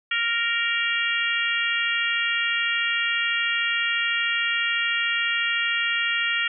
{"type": "harmonic tone", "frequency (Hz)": 466.2, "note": "A#4", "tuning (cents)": 0, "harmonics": [3, 4, 5, 6, 7], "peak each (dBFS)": [-28, -26, -28, -27, -31], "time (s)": [0.11, 6.48], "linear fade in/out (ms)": 5, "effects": []}